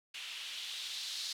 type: noise with low-pass filter sweep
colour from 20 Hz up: violet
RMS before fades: -42 dBFS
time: 0.14-1.33 s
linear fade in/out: 5 ms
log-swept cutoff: 2800 to 4300 Hz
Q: 2.9
effects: none